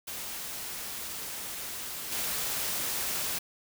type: noise with level steps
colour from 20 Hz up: white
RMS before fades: -38 / -32 dBFS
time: 0.07-3.39 s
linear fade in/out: 10 ms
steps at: 2.11 s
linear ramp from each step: 20 ms
effects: none